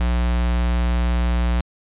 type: tone with notch filter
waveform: square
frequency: 59.8 Hz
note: A#1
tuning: 45 cents sharp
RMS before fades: -19 dBFS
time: 0-1.61 s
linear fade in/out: 5 ms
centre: 370 Hz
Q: 1.7
effects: resampled to 8000 Hz